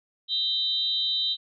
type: tone cluster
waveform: sine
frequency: 3149 / 3691 / 3946 Hz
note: G7 / A#7 / B7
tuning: +7 / -18 / -2 cents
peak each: -31 / -28 / -26 dBFS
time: 0.28-1.37 s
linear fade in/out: 50 ms
effects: none